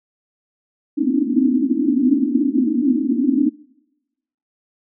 pink band-pass noise, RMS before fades -17 dBFS, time 0.97-3.5 s, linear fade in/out 20 ms, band 240 to 310 Hz, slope 96 dB/octave, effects noise-tail reverb RT60 1.0 s tail -26 dB re dry

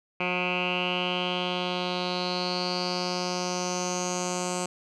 10% pulse tone with low-pass filter sweep, 180 Hz, F#3, 47 cents flat, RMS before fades -29 dBFS, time 0.2-4.66 s, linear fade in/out 5 ms, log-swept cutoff 2400 to 7600 Hz, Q 6.2, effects none

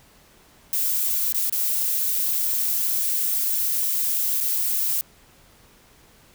violet noise with dropouts, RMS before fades -23 dBFS, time 0.73-5.01 s, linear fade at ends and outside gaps 0 ms, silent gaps 1.324-1.345 / 1.497-1.525 / 4.403-4.409 s, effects pink hiss -54 dBFS RMS until 6.34 s

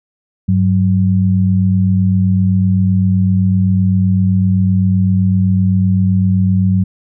sine tone pair together, 98.9 / 186.7 Hz, G2 / F#3, +16 / +16 cents, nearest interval major seventh, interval 1100 cents, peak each -12 dBFS, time 0.48-6.84 s, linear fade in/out 10 ms, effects none

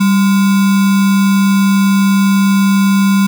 sine tone with sample-and-hold, 196 Hz, G3, in tune, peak -7 dBFS, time 0-3.27 s, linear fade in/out 10 ms, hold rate 1225 Hz, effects none

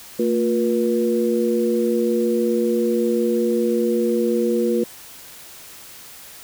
sine tone cluster, 227.4 / 354.5 / 479.9 Hz, A#3 / F4 / B4, -43 / +26 / -50 cents, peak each -21 dBFS, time 0.19-4.84 s, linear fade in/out 5 ms, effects white hiss -41 dBFS RMS until 6.43 s

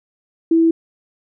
sine tone, 328.8 Hz, E4, 4 cents flat, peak -10 dBFS, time 0.51-0.71 s, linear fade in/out 5 ms, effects none

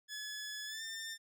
15% pulse tone with pitch glide, 1706 to 1798.1 Hz, G#6 to A6, +46 to +37 cents, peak -35 dBFS, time 0.08-1.18 s, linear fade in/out 50 ms, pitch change +91 cents, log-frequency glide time 0.66-0.83 s, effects none

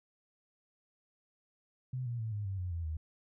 sine tone with pitch steps, 127.8 / 119.24 / 111.26 / 103.81 / 96.85 / 90.37 / 84.32 / 78.67 Hz, C3 / A#2 / A2 / G#2 / G2 / F#2 / E2 / D#2, -40 / +40 / +20 / 0 / -20 / -40 / +40 / +20 cents, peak -34 dBFS, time 1.93-2.97 s, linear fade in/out 5 ms, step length 130 ms, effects none

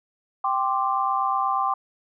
sine chord, G suspended fourth, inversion none, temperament equal, 784 / 1046.5 / 1174.7 Hz, G5 / C6 / D6, 0 / 0 / 0 cents, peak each -25 dBFS, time 0.44-1.74 s, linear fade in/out 5 ms, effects none

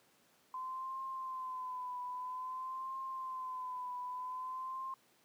sine tone with vibrato, 1025 Hz, C6, 36 cents flat, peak -39 dBFS, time 0.54-4.94 s, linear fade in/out 2 ms, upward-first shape triangle, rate 0.51 Hz, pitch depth 62 cents each way, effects pink hiss -69 dBFS RMS until 5.24 s + high-pass 200 Hz 12 dB/octave

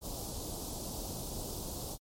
pink band-stop noise, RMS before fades -40 dBFS, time 0.01-1.98 s, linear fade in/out 50 ms, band 890 to 4100 Hz, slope 24 dB/octave, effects MP3 64 kbps

